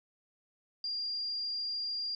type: tone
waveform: sine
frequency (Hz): 4791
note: D8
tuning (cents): +34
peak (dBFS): -33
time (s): 0.84-2.15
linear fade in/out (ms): 2
effects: none